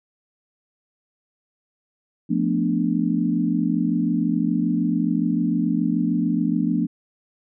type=chord; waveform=sine; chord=B half-diminished seventh; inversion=second; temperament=equal; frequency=174.61 / 220 / 246.9 / 293.7 Hz; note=F3 / A3 / B3 / D4; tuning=0 / 0 / 0 / 0 cents; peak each=-24 dBFS; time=2.29-6.87 s; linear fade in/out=20 ms; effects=none